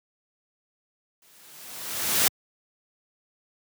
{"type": "noise with exponential growth", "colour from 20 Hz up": "white", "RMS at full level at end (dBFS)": -19, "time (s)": [1.22, 2.28], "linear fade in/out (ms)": 2, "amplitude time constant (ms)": 230, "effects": ["high-pass 100 Hz 12 dB/octave"]}